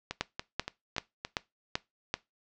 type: two click trains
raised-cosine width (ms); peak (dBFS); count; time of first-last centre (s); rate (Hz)
0.2; -11 / -17; 6 / 5; 0.21-2.141 / 0.11-1.25; 2.59 / 3.51
effects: noise-tail reverb RT60 0.2 s tail -20 dB re dry + low-pass 6000 Hz 12 dB/octave